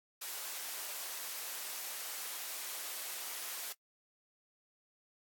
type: high-pass noise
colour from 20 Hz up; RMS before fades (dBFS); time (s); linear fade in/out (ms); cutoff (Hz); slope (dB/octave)
white; -42; 0.21-3.73; 10; 520; 12
effects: noise-tail reverb RT60 0.1 s tail -23 dB re dry + AAC 64 kbps